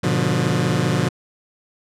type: chord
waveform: sawtooth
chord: G# diminished seventh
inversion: none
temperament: just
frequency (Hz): 103.83 / 124.59 / 149.51 / 179.41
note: G#2 / B2 / D3 / F3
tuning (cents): 0 / +16 / +31 / +47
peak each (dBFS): -23 / -18 / -18 / -18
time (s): 0.03-1.09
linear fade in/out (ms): 10
effects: low-pass 9000 Hz 12 dB/octave